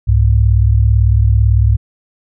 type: tone pair together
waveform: sine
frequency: 65.84 / 103.83 Hz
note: C2 / G#2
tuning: +11 / 0 cents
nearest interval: minor sixth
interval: 789 cents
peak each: -10 dBFS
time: 0.07-1.77 s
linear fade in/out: 20 ms
effects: none